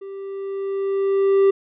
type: tone with level ramp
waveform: triangle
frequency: 392 Hz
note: G4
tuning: in tune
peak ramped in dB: -30 to -9 dBFS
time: 0.01-1.51 s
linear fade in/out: 10 ms
effects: resampled to 8000 Hz